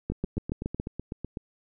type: two click trains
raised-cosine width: 3 ms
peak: -16 / -20 dBFS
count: 6 / 11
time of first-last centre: 0.1-0.799 / 0.12-1.372 s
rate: 7.15 / 7.99 Hz
effects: none